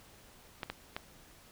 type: clicks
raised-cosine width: 0.3 ms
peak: -20 dBFS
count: 3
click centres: 0.632 / 0.7 / 0.965 s
effects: pink hiss -58 dBFS RMS until 1.51 s